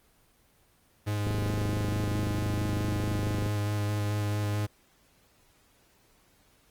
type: tone with vibrato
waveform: 45% pulse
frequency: 103.9 Hz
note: G#2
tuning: 1 cent sharp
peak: -27 dBFS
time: 1.06-4.67 s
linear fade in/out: 20 ms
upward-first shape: square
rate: 4.6 Hz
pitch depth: 11 cents each way
type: click train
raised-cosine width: 3 ms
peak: -19 dBFS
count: 58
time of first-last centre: 1.27-3.462 s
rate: 26 Hz
effects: pink hiss -64 dBFS RMS until 6.7 s + Opus 24 kbps